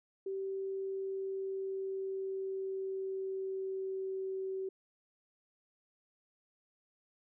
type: tone with pitch glide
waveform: sine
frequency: 386.9 to 381.6 Hz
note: G4 to G4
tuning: -23 to -47 cents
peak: -35 dBFS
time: 0.26-4.69 s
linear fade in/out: 5 ms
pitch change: -24 cents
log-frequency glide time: 0.65-4.39 s
effects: none